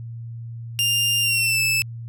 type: tone with pitch glide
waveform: sawtooth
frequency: 2800 to 2628 Hz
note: F7 to E7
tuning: +4 to -6 cents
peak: -15 dBFS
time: 0.79-1.82 s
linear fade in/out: 0 ms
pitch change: -110 cents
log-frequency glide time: 1.21-1.61 s
effects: added 116 Hz sine -31 dBFS peak until 2.08 s